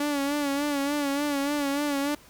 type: tone with vibrato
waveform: sawtooth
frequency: 285.6 Hz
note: D4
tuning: 48 cents flat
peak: -21 dBFS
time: 0-2.15 s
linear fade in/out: 5 ms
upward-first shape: sine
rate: 3.4 Hz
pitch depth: 56 cents each way
effects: pink hiss -53 dBFS RMS until 2.29 s